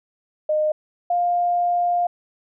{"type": "tone pair in turn", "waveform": "sine", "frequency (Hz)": [613, 703.3], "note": ["D#5", "F5"], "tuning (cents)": [-26, 12], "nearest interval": "major second", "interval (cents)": 238, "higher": "second", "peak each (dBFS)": -17, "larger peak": "neither", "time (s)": [[0.49, 0.72], [1.1, 2.07]], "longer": "second", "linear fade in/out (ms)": 5, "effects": []}